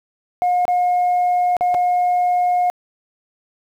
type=tone with dropouts; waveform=sine; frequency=717 Hz; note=F5; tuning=45 cents sharp; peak=-12 dBFS; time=0.42-2.7 s; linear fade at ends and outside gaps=0 ms; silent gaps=0.653-0.68 / 1.567-1.609 / 1.743-1.747 s; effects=tanh soft clip ceiling -12 dBFS + 8-bit